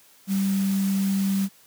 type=tone in noise; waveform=sine; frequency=195 Hz; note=G3; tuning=9 cents flat; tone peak=-20 dBFS; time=0.27-1.49 s; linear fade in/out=50 ms; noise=white; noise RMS=-37 dBFS; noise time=0.27-1.49 s; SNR=+14 dB; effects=white hiss -55 dBFS RMS until 1.66 s + high-pass 100 Hz 12 dB/octave